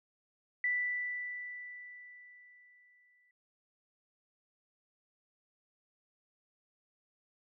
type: tone with exponential decay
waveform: sine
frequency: 1975.5 Hz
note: B6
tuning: in tune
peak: -28 dBFS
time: 0.64-3.31 s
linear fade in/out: 2 ms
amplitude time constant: 580 ms
effects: none